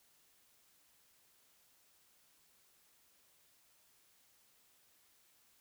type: silence
effects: white hiss -70 dBFS RMS until 5.6 s